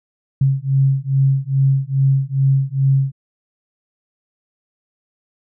sine beating tone pair, 134.6 / 137 Hz, C3 / C#3, +49 / -20 cents, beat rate 2.4 Hz, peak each -16 dBFS, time 0.41-3.12 s, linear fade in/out 5 ms, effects none

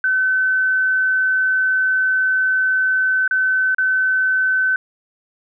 sine tone with dropouts, 1522 Hz, F#6, 48 cents sharp, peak -14 dBFS, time 0.04-4.76 s, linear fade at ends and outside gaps 2 ms, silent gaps 3.278-3.31 / 3.747-3.783 s, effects none

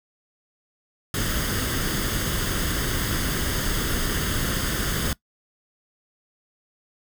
pink noise with comb filter, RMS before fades -25 dBFS, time 1.14-5.13 s, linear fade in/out 2 ms, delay 0.61 ms, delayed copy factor +0.6, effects noise-tail reverb RT60 0.1 s tail -20 dB re dry

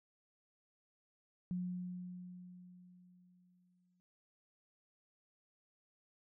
sine tone with exponential decay, 180 Hz, F#3, 47 cents flat, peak -35 dBFS, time 1.51-4 s, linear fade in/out 0 ms, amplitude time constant 540 ms, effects none

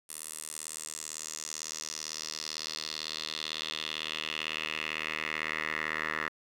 10% pulse tone with band-pass filter sweep, 77.9 Hz, D#2, 3 cents sharp, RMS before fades -37 dBFS, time 0.09-6.29 s, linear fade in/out 5 ms, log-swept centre 9900 to 1700 Hz, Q 3.2, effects 10-bit

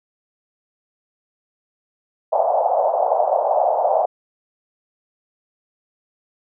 white band-pass noise, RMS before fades -18 dBFS, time 2.32-4.06 s, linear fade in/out 10 ms, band 580 to 790 Hz, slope 48 dB/octave, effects none

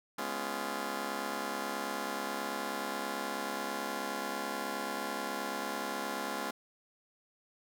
10% pulse chord, C# dominant seventh, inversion second, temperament just, 207.9 / 249.5 / 277.2 / 346.5 Hz, G#3 / B3 / C#4 / E#4, +2 / +18 / 0 / -14 cents, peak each -33 dBFS, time 0.18-6.51 s, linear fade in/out 5 ms, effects none

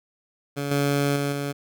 15% pulse tone with level steps, 142.1 Hz, C#3, 43 cents sharp, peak -20 / -14 / -17 / -20 dBFS, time 0.56-1.53 s, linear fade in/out 20 ms, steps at 0.71 / 1.16 / 1.32 s, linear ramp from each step 2 ms, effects none

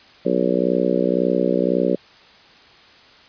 harmonic tone, 61.9 Hz, B1, 5 cents sharp, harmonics 3 / 4 / 5 / 6 / 7 / 8 / 9, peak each -24 / -24 / -24 / -24 / -24 / -24 / -24 dBFS, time 0.25-1.96 s, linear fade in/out 10 ms, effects white hiss -48 dBFS RMS until 3.28 s + resampled to 11025 Hz

